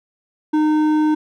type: tone with hard clipping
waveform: sine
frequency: 306.7 Hz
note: D#4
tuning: 25 cents flat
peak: -15 dBFS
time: 0.53-1.15 s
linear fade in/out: 10 ms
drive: 8 dB
effects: none